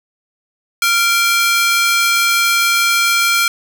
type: ring-modulated tone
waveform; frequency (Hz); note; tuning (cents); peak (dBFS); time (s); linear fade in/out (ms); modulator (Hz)
sawtooth; 1864.7; A#6; 0; -5; 0.82-3.48; 2; 479
effects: none